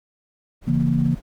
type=noise with tremolo; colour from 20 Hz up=brown; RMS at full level=-34 dBFS; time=0.61-1.22 s; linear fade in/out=50 ms; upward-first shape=sine; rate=16 Hz; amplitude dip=40%
type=chord; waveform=sine; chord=A# diminished; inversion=first; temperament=just; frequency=139.85 / 167.82 / 233.1 Hz; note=C#3 / E3 / A#3; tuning=+16 / +31 / 0 cents; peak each=-21 dBFS; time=0.67-1.15 s; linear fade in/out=10 ms
effects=none